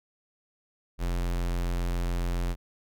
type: tone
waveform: square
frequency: 43.6 Hz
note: F1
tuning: 2 cents flat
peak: -27 dBFS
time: 0.98-2.56 s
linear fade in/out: 50 ms
effects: none